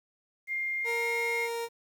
sine tone with pitch glide, 2114 to 2142 Hz, C7 to C7, +17 to +40 cents, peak -29 dBFS, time 0.47-1.49 s, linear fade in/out 50 ms, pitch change +23 cents, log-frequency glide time 0.78-1.08 s
30% pulse tone, 465.6 Hz, A#4, 2 cents flat, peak -29 dBFS, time 0.84-1.69 s, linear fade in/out 50 ms
effects 10-bit

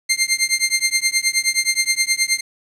15% pulse tone with tremolo, 2100 Hz, C7, 6 cents sharp, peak -6 dBFS, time 0.09-2.41 s, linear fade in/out 10 ms, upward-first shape triangle, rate 9.5 Hz, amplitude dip 100%, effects resampled to 32000 Hz + 8-bit

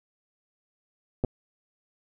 clicks, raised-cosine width 2 ms, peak -13 dBFS, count 2, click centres 1.239 / 1.247 s, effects none

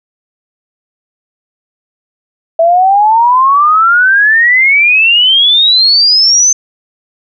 sine exponential sweep, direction up, 652 to 6272 Hz, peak -4 dBFS, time 2.59-6.53 s, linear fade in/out 5 ms, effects none

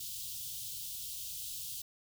white band-stop noise, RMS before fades -42 dBFS, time 0-1.82 s, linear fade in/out 5 ms, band 150 to 3000 Hz, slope 48 dB/octave, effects none

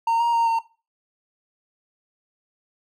triangle tone with pitch steps, 918 / 939 / 926 / 913 Hz, A#5 / A#5 / A#5 / A#5, -27 / +12 / -12 / -36 cents, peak -16 dBFS, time 0.07-0.59 s, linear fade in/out 5 ms, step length 130 ms, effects noise-tail reverb RT60 0.3 s tail -17 dB re dry

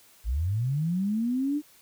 sine linear sweep, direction up, 49.35 to 302.8 Hz, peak -24 dBFS, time 0.24-1.62 s, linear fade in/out 50 ms, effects white hiss -57 dBFS RMS until 1.81 s

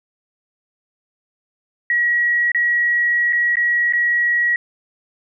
sine tone with dropouts, 1913 Hz, A#6, 44 cents sharp, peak -14 dBFS, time 1.9-4.56 s, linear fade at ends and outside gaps 2 ms, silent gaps 2.518-2.547 / 3.326-3.33 / 3.556-3.569 / 3.925-3.934 s, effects none

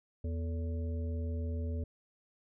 harmonic tone with a mistuned harmonic, 81.6 Hz, E2, 17 cents flat, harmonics 1 / 3 / 5 / 7, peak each -33 / -43 / -47 / -50 dBFS, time 0.24-1.84 s, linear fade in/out 5 ms, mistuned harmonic 5, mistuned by +110 cents, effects none

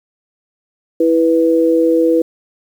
sine tone pair together, 328.6 / 492.4 Hz, E4 / B4, -5 / -5 cents, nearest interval perfect fifth, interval 700 cents, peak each -12 dBFS, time 1-2.22 s, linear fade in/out 5 ms, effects 7-bit

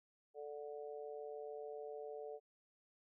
harmonic tone, 146.83 Hz, D3, in tune, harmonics 3 / 4 / 5, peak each -47 / -51 / -54 dBFS, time 0.34-2.4 s, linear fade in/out 50 ms, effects none

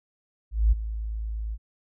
sine tone with ADSR envelope, 54.3 Hz, A1, 22 cents flat, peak -14 dBFS, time 0.51-1.58 s, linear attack 210 ms, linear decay 16 ms, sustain -14 dB, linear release 48 ms, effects none

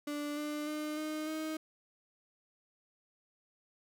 35% pulse tone with pitch steps, 293.2 / 298.2 / 303.2 / 308.3 / 313.5 Hz, D4 / D4 / D#4 / D#4 / D#4, -3 / +27 / -45 / -16 / +13 cents, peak -34 dBFS, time 0.07-1.57 s, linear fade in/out 5 ms, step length 300 ms, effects none

